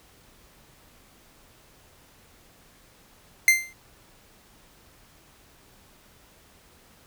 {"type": "tone with exponential decay", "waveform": "45% pulse", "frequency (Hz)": 2087, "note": "C7", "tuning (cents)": -5, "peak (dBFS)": -11, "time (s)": [3.48, 3.73], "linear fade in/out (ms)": 1, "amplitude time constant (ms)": 54, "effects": ["pink hiss -56 dBFS RMS until 7.06 s"]}